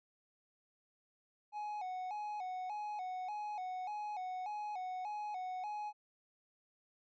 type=tone with vibrato; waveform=triangle; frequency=787 Hz; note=G5; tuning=7 cents sharp; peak=-37 dBFS; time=1.52-5.93 s; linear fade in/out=50 ms; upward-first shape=square; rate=1.7 Hz; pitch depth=110 cents each way; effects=resampled to 16000 Hz